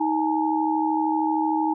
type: tone cluster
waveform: sine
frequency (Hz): 315.2 / 843 / 916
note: D#4 / G#5 / A#5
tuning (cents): +23 / +26 / -31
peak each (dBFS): -23 / -24 / -27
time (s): 0-1.74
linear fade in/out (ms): 10
effects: none